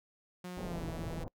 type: tone with pitch glide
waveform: sawtooth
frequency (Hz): 180 to 164.11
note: F#3 to E3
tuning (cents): -47 to -7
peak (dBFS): -37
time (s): 0.44-1.24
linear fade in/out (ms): 5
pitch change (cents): -160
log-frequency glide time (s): 0.63-0.83
type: low-pass noise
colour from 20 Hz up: pink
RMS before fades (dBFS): -41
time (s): 0.57-1.28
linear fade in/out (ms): 0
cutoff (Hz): 760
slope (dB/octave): 24
effects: noise-tail reverb RT60 0.1 s tail -26 dB re dry